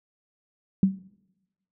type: tone with exponential decay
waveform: sine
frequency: 191.6 Hz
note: G3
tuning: 39 cents flat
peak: -12 dBFS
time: 0.83-0.99 s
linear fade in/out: 2 ms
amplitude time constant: 33 ms
effects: noise-tail reverb RT60 1.0 s tail -21 dB re dry